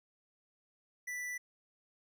sine tone with hard clipping, 1975.5 Hz, B6, in tune, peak -39 dBFS, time 1.07-1.38 s, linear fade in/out 10 ms, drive 15 dB, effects none

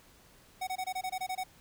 square tone bursts, 747 Hz, F#5, 16 cents sharp, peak -33 dBFS, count 10, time 0.61-1.438 s, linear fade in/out 10 ms, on 63 ms, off 22 ms, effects pink hiss -60 dBFS RMS until 1.6 s

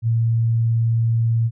sine tone, 114.8 Hz, A#2, 26 cents flat, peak -15 dBFS, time 0.02-1.51 s, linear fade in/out 50 ms, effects none

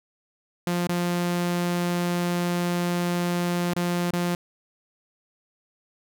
sawtooth tone with dropouts, 175.2 Hz, F3, 6 cents sharp, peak -19 dBFS, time 0.67-4.35 s, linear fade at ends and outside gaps 2 ms, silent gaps 0.872-0.891 / 3.736-3.763 / 4.109-4.133 s, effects none

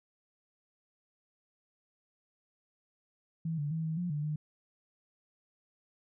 sine tone with pitch steps, 162.7 / 146 / 161.4 / 159.3 / 176.5 / 147.9 / 151.8 Hz, E3 / D3 / E3 / D#3 / F3 / D3 / D#3, -22 / -10 / -36 / +41 / +19 / +13 / -42 cents, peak -31 dBFS, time 3.45-4.36 s, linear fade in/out 5 ms, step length 130 ms, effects none

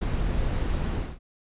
brown noise with ADSR envelope, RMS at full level -24 dBFS, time 0.01-1.19 s, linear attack 16 ms, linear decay 29 ms, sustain -2 dB, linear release 230 ms, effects resampled to 8000 Hz

